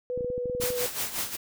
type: tone with vibrato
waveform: sine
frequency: 493.9 Hz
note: B4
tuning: in tune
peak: -28 dBFS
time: 0.1-0.86 s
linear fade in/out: 0 ms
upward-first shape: sine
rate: 5.4 Hz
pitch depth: 12 cents each way
type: clicks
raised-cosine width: 3 ms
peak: -25 dBFS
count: 11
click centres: 0.176 / 0.208 / 0.246 / 0.302 / 0.379 / 0.457 / 0.498 / 0.55 / 0.6 / 0.637 / 0.704 s
type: noise with tremolo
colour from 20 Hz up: white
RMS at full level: -29 dBFS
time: 0.6-1.37 s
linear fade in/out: 20 ms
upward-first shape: sine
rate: 5.4 Hz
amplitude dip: 70%
effects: none